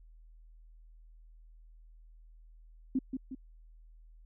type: tone with echo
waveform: sine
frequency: 261.6 Hz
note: C4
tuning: in tune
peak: -26 dBFS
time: 2.95-2.99 s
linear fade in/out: 5 ms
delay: 180 ms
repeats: 2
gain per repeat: -6 dB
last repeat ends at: 3.35 s
effects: added 40 Hz sine -53 dBFS peak until 4.25 s